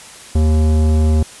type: tone with tanh clipping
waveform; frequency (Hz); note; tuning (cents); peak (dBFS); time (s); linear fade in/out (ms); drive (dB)
sine; 77.7; D#2; -2; -12; 0.35-1.23; 5; 16
effects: white hiss -37 dBFS RMS until 1.4 s + resampled to 24000 Hz